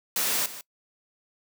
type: noise with echo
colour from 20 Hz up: white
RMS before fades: -26 dBFS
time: 0.16-0.46 s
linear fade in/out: 2 ms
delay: 150 ms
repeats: 1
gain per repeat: -14 dB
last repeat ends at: 0.61 s
effects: noise-tail reverb RT60 0.1 s tail -23 dB re dry + high-pass 200 Hz 12 dB/octave